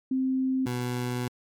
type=tone pair in turn; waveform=sine / 20% pulse; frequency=261.6 / 123.46 Hz; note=C4 / B2; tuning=0 / 0 cents; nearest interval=octave + minor second; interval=1300 cents; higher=first; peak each=-23 dBFS; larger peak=neither; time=0.11-0.66 / 0.66-1.28 s; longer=second; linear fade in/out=5 ms; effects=MP3 96 kbps